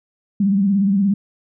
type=tone with vibrato; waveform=sine; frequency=197.6 Hz; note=G3; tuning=14 cents sharp; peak=-13 dBFS; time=0.4-1.14 s; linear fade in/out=5 ms; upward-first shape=sine; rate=17 Hz; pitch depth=77 cents each way; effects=none